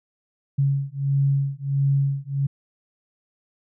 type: beating tone pair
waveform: sine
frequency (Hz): 138 / 139.5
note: C#3 / C#3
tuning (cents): -7 / +11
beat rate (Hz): 1.5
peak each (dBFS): -22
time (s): 0.58-2.47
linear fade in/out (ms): 10
effects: none